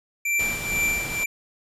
square tone with tremolo, 2349 Hz, D7, in tune, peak -20 dBFS, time 0.25-1.26 s, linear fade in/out 5 ms, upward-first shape triangle, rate 2.1 Hz, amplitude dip 80%
pink noise, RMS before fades -33 dBFS, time 0.39-1.24 s, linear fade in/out 5 ms
effects resampled to 32000 Hz

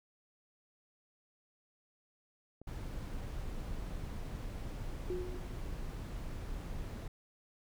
clicks, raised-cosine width 2 ms, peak -37 / -46 dBFS, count 2, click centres 2.616 / 4.022 s
brown noise, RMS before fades -41 dBFS, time 2.67-7.08 s, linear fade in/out 5 ms
sine tone with exponential decay, 362.3 Hz, F#4, 36 cents flat, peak -33 dBFS, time 5.1-5.75 s, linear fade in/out 0 ms, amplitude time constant 140 ms
effects none

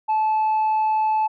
sine tone, 868 Hz, A5, 24 cents flat, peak -15 dBFS, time 0.08-1.28 s, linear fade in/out 20 ms, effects tanh soft clip ceiling -16 dBFS

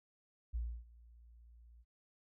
sine tone with ADSR envelope, 58.1 Hz, A#1, 5 cents flat, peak -34 dBFS, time 0.53-1.85 s, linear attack 22 ms, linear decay 290 ms, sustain -23 dB, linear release 46 ms, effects none

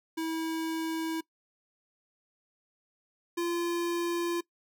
square tone pair in turn, 323.8 / 343.7 Hz, E4 / F4, -31 / -28 cents, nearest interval minor second, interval 103 cents, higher second, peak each -31 / -29 dBFS, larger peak second, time 0.17-1.21 / 3.37-4.41 s, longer neither, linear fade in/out 10 ms, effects noise-tail reverb RT60 0.1 s tail -21 dB re dry

